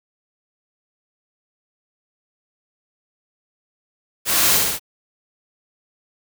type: noise with echo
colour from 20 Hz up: white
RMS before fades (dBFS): -19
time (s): 4.25-4.61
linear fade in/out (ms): 50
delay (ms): 62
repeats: 3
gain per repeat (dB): -2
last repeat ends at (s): 4.796
effects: none